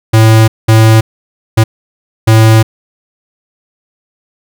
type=tone bursts at uneven times; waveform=square; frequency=111 Hz; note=A2; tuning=16 cents sharp; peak=-3 dBFS; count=4; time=0.13-0.48 / 0.68-1.01 / 1.57-1.64 / 2.27-2.63 s; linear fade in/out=10 ms; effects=none